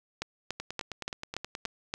two click trains, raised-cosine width 0.2 ms, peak -15 / -19 dBFS, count 7 / 11, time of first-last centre 0.22-1.939 / 0.6-1.657 s, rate 3.49 / 9.46 Hz, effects none

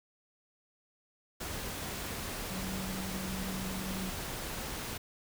sine tone in noise, 189.2 Hz, F#3, 39 cents sharp, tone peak -38 dBFS, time 2.5-4.1 s, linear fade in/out 10 ms, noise pink, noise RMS -39 dBFS, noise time 1.4-4.98 s, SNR -2 dB, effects none

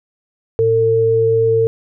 sine tone pair together, 113.07 / 451.5 Hz, A2 / A4, +48 / +45 cents, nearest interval 2 octaves, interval 2397 cents, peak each -20 / -11 dBFS, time 0.59-1.67 s, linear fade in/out 0 ms, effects none

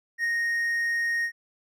triangle tone with ADSR envelope, 1862 Hz, A#6, 2 cents flat, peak -20 dBFS, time 0.18-1.32 s, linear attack 62 ms, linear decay 4 ms, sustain -2 dB, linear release 78 ms, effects none

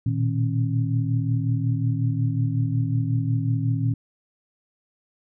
sine tone cluster, 116 / 121.5 / 155.7 / 271.3 Hz, A#2 / B2 / D#3 / C#4, -8 / -28 / +2 / -37 cents, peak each -22 / -29 / -27 / -30 dBFS, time 0.06-3.94 s, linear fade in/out 5 ms, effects none

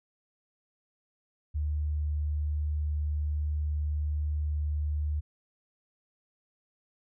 sine tone, 74.9 Hz, D2, 35 cents sharp, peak -27 dBFS, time 1.54-5.21 s, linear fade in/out 20 ms, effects none

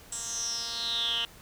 10% pulse tone with band-pass filter sweep, 232.3 Hz, A#3, 6 cents flat, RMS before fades -32 dBFS, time 0.12-1.25 s, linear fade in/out 2 ms, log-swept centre 7700 to 2900 Hz, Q 8.2, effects pink hiss -52 dBFS RMS until 1.41 s

